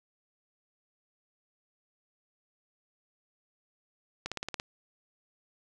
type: click train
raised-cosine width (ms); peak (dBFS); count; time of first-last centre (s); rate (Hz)
0.2; -17; 7; 4.26-4.599; 17.7
effects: none